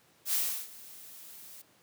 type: noise with ADSR envelope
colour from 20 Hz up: blue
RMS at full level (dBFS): -28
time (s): 0.25-1.62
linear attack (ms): 80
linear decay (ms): 340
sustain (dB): -21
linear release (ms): 8
effects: pink hiss -64 dBFS RMS until 1.82 s + high-pass 150 Hz 12 dB/octave